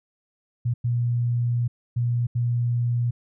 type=tone bursts at uneven times; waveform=sine; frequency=120 Hz; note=B2; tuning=49 cents flat; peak=-20 dBFS; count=4; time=0.65-0.74 / 0.84-1.68 / 1.96-2.27 / 2.35-3.11 s; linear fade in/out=10 ms; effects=none